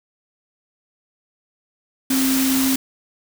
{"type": "tone in noise", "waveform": "sine", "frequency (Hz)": 265.2, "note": "C4", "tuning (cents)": 23, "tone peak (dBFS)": -17, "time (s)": [2.1, 2.76], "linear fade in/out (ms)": 5, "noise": "white", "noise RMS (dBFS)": -23, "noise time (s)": [2.1, 2.76], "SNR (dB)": 3, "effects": []}